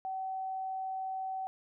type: tone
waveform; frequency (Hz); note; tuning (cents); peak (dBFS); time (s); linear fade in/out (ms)
sine; 761; F#5; +48; -34; 0.05-1.47; 0
effects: none